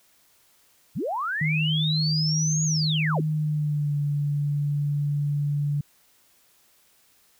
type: linear two-way sweep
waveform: sine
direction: up then down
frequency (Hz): 87.31 to 6760 to 87.31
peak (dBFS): -25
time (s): 0.95-3.22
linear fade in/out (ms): 20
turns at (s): 2.64
type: tone with pitch glide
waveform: sine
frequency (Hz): 155.5 to 145.09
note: D#3 to D3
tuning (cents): -1 to -21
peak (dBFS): -22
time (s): 1.41-5.81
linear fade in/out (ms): 5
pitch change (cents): -120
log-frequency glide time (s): 3.21-3.96
effects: white hiss -61 dBFS RMS until 7.39 s